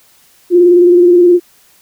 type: tone with vibrato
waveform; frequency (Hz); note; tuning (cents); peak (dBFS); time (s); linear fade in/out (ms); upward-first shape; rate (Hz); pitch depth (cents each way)
sine; 352.2; F4; +15; -3; 0.5-1.4; 50; square; 19; 30
effects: white hiss -48 dBFS RMS until 1.81 s